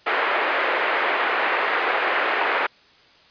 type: band-pass noise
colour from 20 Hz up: white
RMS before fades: -22 dBFS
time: 0.06-2.67 s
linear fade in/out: 10 ms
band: 390 to 2200 Hz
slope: 24 dB/octave
effects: white hiss -53 dBFS RMS until 3.3 s + resampled to 11025 Hz